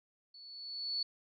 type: tone with level ramp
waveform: sine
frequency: 4435 Hz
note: C#8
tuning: in tune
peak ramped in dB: -52 to -31 dBFS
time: 0.34-1.03 s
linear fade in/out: 5 ms
effects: none